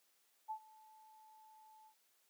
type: tone with ADSR envelope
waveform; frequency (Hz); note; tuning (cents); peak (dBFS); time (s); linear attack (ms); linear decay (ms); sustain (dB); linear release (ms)
sine; 871; A5; -18; -38; 0.48-1.95; 27; 79; -22; 86
effects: white hiss -75 dBFS RMS until 2.29 s + high-pass 300 Hz 12 dB/octave